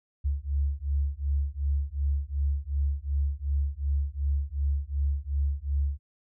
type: beating tone pair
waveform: sine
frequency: 69.3 / 72 Hz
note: C#2 / D2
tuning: 0 / -34 cents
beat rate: 2.7 Hz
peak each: -28 dBFS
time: 0.24-5.99 s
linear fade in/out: 20 ms
effects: none